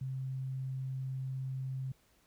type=tone; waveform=sine; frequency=131.9 Hz; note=C3; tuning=14 cents sharp; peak=-35 dBFS; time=0.01-1.92 s; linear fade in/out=5 ms; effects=pink hiss -69 dBFS RMS until 2.26 s